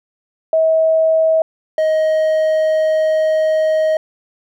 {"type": "tone pair in turn", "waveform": ["sine", "triangle"], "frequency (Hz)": [642, 628.1], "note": ["E5", "D#5"], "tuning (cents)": [-46, 16], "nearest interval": "unison", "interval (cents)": 38, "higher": "first", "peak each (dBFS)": -10, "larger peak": "neither", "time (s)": [[0.53, 1.42], [1.78, 3.97]], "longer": "second", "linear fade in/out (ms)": 2, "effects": []}